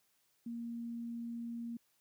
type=tone; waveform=sine; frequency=234 Hz; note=A#3; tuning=7 cents sharp; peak=-39 dBFS; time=0.46-1.77 s; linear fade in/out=5 ms; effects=white hiss -75 dBFS RMS until 2 s + high-pass 60 Hz 12 dB/octave